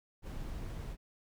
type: noise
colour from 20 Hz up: brown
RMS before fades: -41 dBFS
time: 0.22-0.97 s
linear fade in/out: 50 ms
effects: none